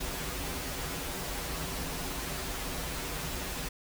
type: noise with comb filter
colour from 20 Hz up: pink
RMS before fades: -36 dBFS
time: 0-3.69 s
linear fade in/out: 10 ms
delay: 9.3 ms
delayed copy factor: -0.9
effects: none